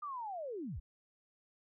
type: linear sweep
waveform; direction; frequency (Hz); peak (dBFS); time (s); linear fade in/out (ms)
sine; down; 1227 to 37.36; -39; 0.02-0.8; 10
effects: none